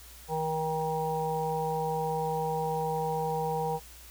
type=harmonic tone with a mistuned harmonic; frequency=158.2 Hz; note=D#3; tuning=29 cents sharp; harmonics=1 / 3 / 5 / 6; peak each=-35 / -32 / -32 / -36 dBFS; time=0.28-3.8 s; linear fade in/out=50 ms; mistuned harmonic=1; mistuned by=+17 cents; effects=added 60 Hz sine -51 dBFS peak until 4.1 s + white hiss -51 dBFS RMS until 4.1 s